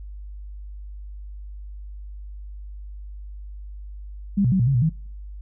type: tone with pitch steps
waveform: sine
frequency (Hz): 199.4 / 123.5 / 188.4 / 120.1 / 137.3 / 121.1 / 159.4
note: G3 / B2 / F#3 / B2 / C#3 / B2 / D#3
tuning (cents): +30 / 0 / +32 / -48 / -16 / -34 / +42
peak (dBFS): -16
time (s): 4.37-4.895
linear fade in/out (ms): 10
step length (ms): 75
effects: noise-tail reverb RT60 0.5 s tail -24 dB re dry + added 50 Hz sine -34 dBFS peak until 5.41 s